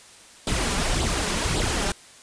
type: noise with flanger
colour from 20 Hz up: pink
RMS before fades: -24 dBFS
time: 0.47-1.92 s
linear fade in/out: 2 ms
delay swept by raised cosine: 0.23 to 5.13 ms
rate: 1.8 Hz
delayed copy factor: +0.6
effects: white hiss -48 dBFS RMS until 2.22 s + resampled to 22050 Hz